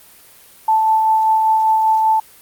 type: tone with tremolo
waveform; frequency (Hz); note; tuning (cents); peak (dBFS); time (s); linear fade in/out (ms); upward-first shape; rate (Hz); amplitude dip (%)
sine; 879; A5; -2; -10; 0.68-2.2; 5; sine; 5.1; 25
effects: white hiss -45 dBFS RMS until 2.41 s + Opus 32 kbps